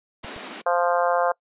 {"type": "high-pass noise", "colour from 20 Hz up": "pink", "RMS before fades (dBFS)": -36, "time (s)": [0.23, 0.62], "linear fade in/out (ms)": 10, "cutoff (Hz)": 210, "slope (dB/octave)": 48}
{"type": "clicks", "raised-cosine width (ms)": 5, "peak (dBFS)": [-29, -32], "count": 2, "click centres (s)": [0.246, 0.363]}
{"type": "harmonic tone", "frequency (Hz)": 174.61, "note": "F3", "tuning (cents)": 0, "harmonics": [3, 4, 5, 6, 7, 8, 9], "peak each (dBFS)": [-23, -23, -28, -27, -30, -32, -34], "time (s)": [0.66, 1.32], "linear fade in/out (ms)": 5}
{"effects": ["noise-tail reverb RT60 0.1 s tail -24 dB re dry", "resampled to 8000 Hz"]}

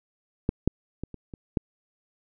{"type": "clicks", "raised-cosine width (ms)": 3, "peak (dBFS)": [-10, -7, -19, -26, -26, -10], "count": 6, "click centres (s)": [0.491, 0.676, 1.036, 1.143, 1.338, 1.572], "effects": []}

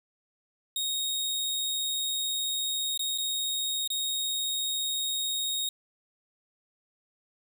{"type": "tone with dropouts", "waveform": "sawtooth", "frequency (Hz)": 3741, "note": "A#7", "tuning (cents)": 5, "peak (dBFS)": -25, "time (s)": [0.76, 5.69], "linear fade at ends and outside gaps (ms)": 2, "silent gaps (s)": [[2.976, 2.993], [3.177, 3.183], [3.876, 3.902]], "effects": []}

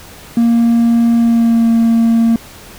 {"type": "tone with pitch glide", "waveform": "triangle", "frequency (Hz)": [233.1, 229.2], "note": ["A#3", "A#3"], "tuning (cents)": [0, -29], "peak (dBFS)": -5, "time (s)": [0.37, 2.36], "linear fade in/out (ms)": 2, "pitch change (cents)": -29, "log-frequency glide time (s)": [1.17, 1.71], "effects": ["tanh soft clip ceiling -1 dBFS", "pink hiss -36 dBFS RMS until 2.78 s"]}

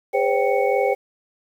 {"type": "tone cluster", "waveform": "sine", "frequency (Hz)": [407.7, 509, 553, 781, 2220], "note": ["G#4", "C5", "C#5", "G5", "C#7"], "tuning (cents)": [-32, -48, -4, -7, 2], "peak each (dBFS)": [-23, -21, -23, -23, -29], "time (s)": [0.13, 0.95], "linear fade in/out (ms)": 20, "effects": ["8-bit"]}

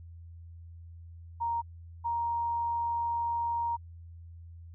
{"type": "tone pair in turn", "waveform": "sine", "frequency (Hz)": [933, 936.7], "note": ["A#5", "A#5"], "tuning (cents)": [1, 8], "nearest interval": "unison", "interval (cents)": 7, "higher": "second", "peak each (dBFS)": -28, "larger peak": "neither", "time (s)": [[1.4, 1.62], [2.04, 3.77]], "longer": "second", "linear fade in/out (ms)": 20, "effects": ["added 84 Hz sine -45 dBFS peak until 4.74 s"]}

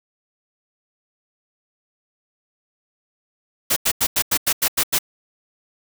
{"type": "noise bursts", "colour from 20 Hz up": "white", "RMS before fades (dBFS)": -18, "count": 9, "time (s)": [3.7, 4.988], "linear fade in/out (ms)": 10, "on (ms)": 64, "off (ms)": 89, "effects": []}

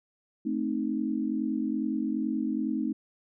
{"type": "chord", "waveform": "sine", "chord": "A diminished", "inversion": "none", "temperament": "equal with one note detuned", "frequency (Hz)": [219.2, 261.6, 311.1], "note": ["A3", "C4", "Eb4"], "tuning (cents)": [-6, 0, 0], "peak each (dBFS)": -31, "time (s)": [0.45, 2.93], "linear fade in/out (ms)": 10, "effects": []}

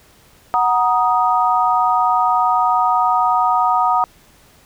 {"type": "chord", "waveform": "sine", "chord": "D# minor", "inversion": "first", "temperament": "equal with one note detuned", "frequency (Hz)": [740, 943.2, 1244.5], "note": ["F#5", "A#5", "D#6"], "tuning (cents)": [0, 20, 0], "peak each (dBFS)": -17, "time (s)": [0.54, 4.04], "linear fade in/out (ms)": 0, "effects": ["pink hiss -50 dBFS RMS until 4.65 s"]}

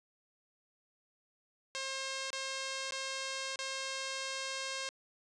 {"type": "tone with dropouts", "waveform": "5% pulse", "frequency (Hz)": 534, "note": "C5", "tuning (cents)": 35, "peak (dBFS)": -25, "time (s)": [1.75, 4.89], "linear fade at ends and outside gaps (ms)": 0, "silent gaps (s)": [[2.304, 2.33], [2.909, 2.922], [3.559, 3.59]], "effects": ["resampled to 24000 Hz"]}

